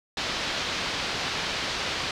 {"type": "low-pass noise", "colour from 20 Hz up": "white", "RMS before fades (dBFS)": -30, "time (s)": [0.17, 2.11], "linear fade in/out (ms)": 2, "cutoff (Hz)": 4700, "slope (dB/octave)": 24, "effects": []}